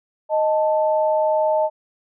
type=tone pair together; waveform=sine; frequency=622.3 / 880.1 Hz; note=D#5 / A5; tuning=0 / 0 cents; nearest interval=tritone; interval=600 cents; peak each=-17 / -21 dBFS; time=0.29-1.7 s; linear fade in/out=50 ms; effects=none